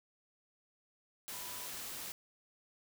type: tone in noise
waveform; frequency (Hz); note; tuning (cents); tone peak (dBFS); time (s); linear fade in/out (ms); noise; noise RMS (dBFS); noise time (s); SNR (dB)
sine; 987.8; B5; 0; -54; 1.34-1.66; 0; white; -44; 1.28-2.12; -13
effects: none